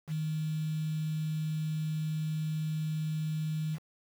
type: tone with quantisation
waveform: sine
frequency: 155.9 Hz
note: D#3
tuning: 4 cents sharp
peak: -30 dBFS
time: 0.07-3.79 s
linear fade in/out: 50 ms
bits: 8
effects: none